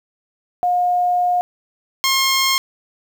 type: tone pair in turn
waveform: sine / 10% pulse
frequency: 715 / 1071.3 Hz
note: F5 / C6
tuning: +41 / +41 cents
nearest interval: perfect fifth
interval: 700 cents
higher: second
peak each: -14 / -6 dBFS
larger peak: second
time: 0.63-1.41 / 2.04-2.58 s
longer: first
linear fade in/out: 0 ms
effects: 8-bit